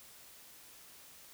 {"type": "silence", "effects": ["white hiss -56 dBFS RMS until 1.33 s"]}